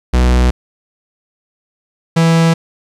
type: tone pair in turn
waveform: 45% pulse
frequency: 61.74 / 164.83 Hz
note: B1 / E3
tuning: 0 / 0 cents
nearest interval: octave + perfect fourth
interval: 1700 cents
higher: second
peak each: -8 dBFS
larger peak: neither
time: 0.13-0.51 / 2.16-2.54 s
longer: neither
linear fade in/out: 10 ms
effects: low-pass 8000 Hz 12 dB/octave + 8-bit